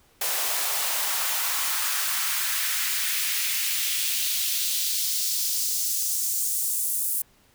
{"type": "noise with high-pass filter sweep", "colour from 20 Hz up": "white", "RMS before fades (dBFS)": -26, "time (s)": [0.21, 7.22], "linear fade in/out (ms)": 5, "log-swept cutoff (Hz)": [570, 10000], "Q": 1.4, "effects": ["pink hiss -60 dBFS RMS until 7.54 s"]}